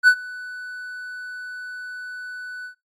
triangle tone with ADSR envelope, 1491 Hz, F#6, 13 cents sharp, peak -5 dBFS, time 0.03-2.75 s, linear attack 47 ms, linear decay 70 ms, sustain -24 dB, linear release 99 ms, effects noise-tail reverb RT60 0.2 s tail -20 dB re dry + AAC 64 kbps

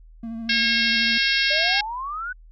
triangle tone with vibrato, 227.5 Hz, A#3, 42 cents flat, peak -27 dBFS, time 0.23-1.18 s, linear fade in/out 5 ms, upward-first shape sine, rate 13 Hz, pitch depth 28 cents each way
harmonic tone, 542 Hz, C#5, 39 cents flat, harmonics 3 / 4 / 5 / 6 / 7 / 8 / 9 / 10, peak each -24 / -25 / -26 / -27 / -27 / -28 / -29 / -29 dBFS, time 0.49-1.81 s, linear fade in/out 5 ms
sine exponential sweep, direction up, 580 to 1523 Hz, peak -27 dBFS, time 1.5-2.33 s, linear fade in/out 10 ms
effects added 40 Hz sine -44 dBFS peak until 2.51 s

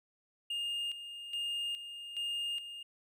triangle tone with tremolo, 2827 Hz, F7, 20 cents sharp, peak -32 dBFS, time 0.5-2.83 s, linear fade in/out 5 ms, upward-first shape square, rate 1.2 Hz, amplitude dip 65%, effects none

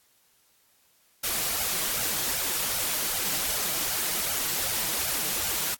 white noise with flanger, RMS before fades -28 dBFS, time 1.23-5.75 s, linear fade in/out 10 ms, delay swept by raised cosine 1.3 to 6.5 ms, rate 2.6 Hz, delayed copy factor +0.75, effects white hiss -64 dBFS RMS until 5.79 s + AAC 64 kbps

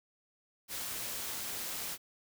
white noise with amplitude modulation, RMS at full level -37 dBFS, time 0.68-1.98 s, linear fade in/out 50 ms, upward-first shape sine, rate 211 Hz, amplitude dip 45%, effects none

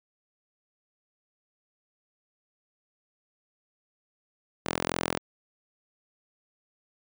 sawtooth tone with high-pass filter, 43 Hz, F1, 26 cents flat, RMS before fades -31 dBFS, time 4.65-5.19 s, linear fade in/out 20 ms, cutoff 280 Hz, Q 0.55, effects none

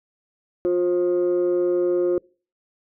sine tone pair together, 354.9 / 531.7 Hz, F4 / C5, +28 / +28 cents, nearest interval perfect fifth, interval 700 cents, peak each -17 / -23 dBFS, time 0.65-2.18 s, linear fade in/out 0 ms, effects noise-tail reverb RT60 0.4 s tail -26 dB re dry + tanh soft clip ceiling -14 dBFS

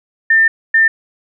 sine tone bursts at uneven times, 1798 Hz, A6, 37 cents sharp, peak -7 dBFS, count 2, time 0.3-0.48 / 0.74-0.88 s, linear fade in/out 5 ms, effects none

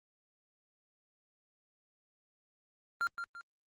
triangle tone with echo, 1389 Hz, F6, 10 cents flat, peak -27 dBFS, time 3.01-3.07 s, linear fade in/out 0 ms, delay 170 ms, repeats 2, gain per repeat -8 dB, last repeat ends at 3.41 s, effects Opus 24 kbps

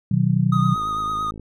sine chord, B major, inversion none, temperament just, 123.47 / 154.34 / 185.21 Hz, B2 / D#3 / F#3, 0 / -14 / +2 cents, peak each -20 dBFS, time 0.11-0.75 s, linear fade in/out 5 ms
triangle tone with vibrato, 1244.5 Hz, D#6, in tune, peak -20 dBFS, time 0.52-1.31 s, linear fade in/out 5 ms, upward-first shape triangle, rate 8.9 Hz, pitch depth 34 cents each way
click train, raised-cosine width 3 ms, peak -24 dBFS, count 35, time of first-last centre 0.76-1.397 s, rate 53.4 Hz
effects none

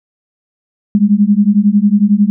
sine beating tone pair, 200 / 211 Hz, G3 / G#3, +35 / +28 cents, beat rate 11 Hz, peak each -10 dBFS, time 0.95-2.3 s, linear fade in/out 0 ms, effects none

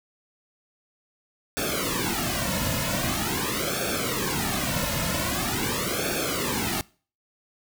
pink noise with flanger, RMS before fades -27 dBFS, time 1.57-6.81 s, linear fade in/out 0 ms, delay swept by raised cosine 1 to 2.6 ms, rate 0.44 Hz, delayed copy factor -0.95, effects noise-tail reverb RT60 0.4 s tail -23 dB re dry

